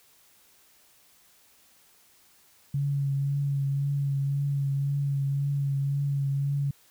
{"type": "tone with vibrato", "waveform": "sine", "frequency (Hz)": 140, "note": "C#3", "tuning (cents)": 18, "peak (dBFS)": -24, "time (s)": [2.74, 6.71], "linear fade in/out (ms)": 5, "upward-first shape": "triangle", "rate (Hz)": 1.9, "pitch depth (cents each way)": 25, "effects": ["white hiss -60 dBFS RMS until 6.9 s"]}